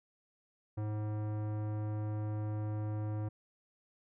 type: tone with tanh clipping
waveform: sine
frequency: 106.3 Hz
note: G#2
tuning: 41 cents sharp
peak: -36 dBFS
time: 0.77-3.29 s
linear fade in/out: 10 ms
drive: 18 dB
effects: none